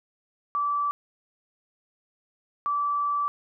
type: tone pair in turn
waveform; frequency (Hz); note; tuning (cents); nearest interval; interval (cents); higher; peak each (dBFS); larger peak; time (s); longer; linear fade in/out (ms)
sine; 1159 / 1159; D6 / D6; -23 / -23; unison; 0; neither; -23; neither; 0.55-0.91 / 2.66-3.28; second; 0
effects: none